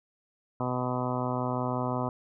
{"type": "harmonic tone", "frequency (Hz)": 125.6, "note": "B2", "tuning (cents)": 30, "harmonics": [1, 2, 3, 4, 5, 6, 7, 8, 9, 10], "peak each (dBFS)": [-33, -33, -39, -38, -36, -38, -40, -36, -42, -41], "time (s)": [0.6, 2.09], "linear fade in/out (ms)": 2, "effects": []}